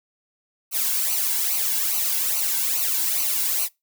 blue noise with flanger, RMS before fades -23 dBFS, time 0.71-3.69 s, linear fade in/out 50 ms, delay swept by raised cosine 0.57 to 1.67 ms, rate 2.4 Hz, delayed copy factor -0.85, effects noise-tail reverb RT60 0.2 s tail -23 dB re dry

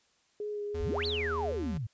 sine tone with vibrato, 415.3 Hz, G#4, in tune, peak -33 dBFS, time 0.4-1.52 s, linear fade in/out 2 ms, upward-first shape sine, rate 3 Hz, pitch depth 17 cents each way
square tone with pitch glide, 80.9 to 79.56 Hz, E2 to D#2, -32 to +39 cents, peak -37 dBFS, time 0.74-1.78 s, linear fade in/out 10 ms, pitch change -29 cents, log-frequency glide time 0.95-1.33 s
sine exponential two-way sweep, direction up then down, 37.54 to 4644 to 99.2 Hz, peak -32 dBFS, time 0.8-1.87 s, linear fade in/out 10 ms, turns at 1.06 s
effects white hiss -69 dBFS RMS until 1.93 s + resampled to 16000 Hz

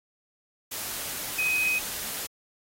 sine tone in noise, 2517 Hz, D#7, 19 cents sharp, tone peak -23 dBFS, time 1.38-1.79 s, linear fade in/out 10 ms, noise white, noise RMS -34 dBFS, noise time 0.71-2.27 s, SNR +8 dB, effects AAC 48 kbps

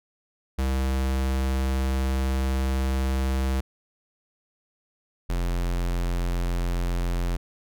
square tone pair in turn, 66 / 43.64 Hz, C2 / F1, +16 / -1 cents, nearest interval perfect fifth, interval 717 cents, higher first, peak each -23 / -24 dBFS, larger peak first, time 0.58-3.61 / 5.29-7.37 s, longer first, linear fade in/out 10 ms, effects none

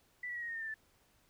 sine tone with pitch steps, 1975.5 / 1942.7 / 1910.4 / 1878.7 / 1847.5 / 1816.8 / 1786.6 / 1756.9 Hz, B6 / B6 / A#6 / A#6 / A#6 / A#6 / A6 / A6, 0 / -29 / +42 / +13 / -16 / -45 / +26 / -3 cents, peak -38 dBFS, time 0.23-0.742 s, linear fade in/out 5 ms, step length 64 ms, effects pink hiss -70 dBFS RMS until 1.29 s

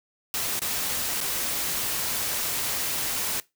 white noise with dropouts, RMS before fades -28 dBFS, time 0.34-3.4 s, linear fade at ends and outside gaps 1 ms, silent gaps 0.593-0.618 / 1.205-1.211 s, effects noise-tail reverb RT60 0.2 s tail -20 dB re dry

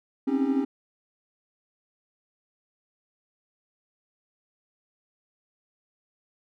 triangle tone cluster, 261 / 273.8 / 313.7 / 400.8 Hz, C4 / C#4 / D#4 / G4, -4 / -21 / +14 / +38 cents, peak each -26 / -22 / -30 / -31 dBFS, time 0.27-0.65 s, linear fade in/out 10 ms, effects none

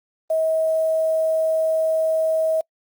sine tone with quantisation, 640 Hz, D#5, 49 cents sharp, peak -17 dBFS, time 0.3-2.61 s, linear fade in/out 5 ms, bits 7, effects noise-tail reverb RT60 0.1 s tail -26 dB re dry + Opus 32 kbps

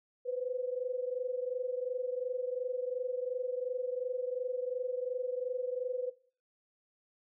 sine tone pair together, 496.2 / 519 Hz, B4 / C5, +8 / -14 cents, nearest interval minor second, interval 78 cents, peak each -33 / -38 dBFS, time 0.25-6.11 s, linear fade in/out 20 ms, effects noise-tail reverb RT60 0.4 s tail -17 dB re dry

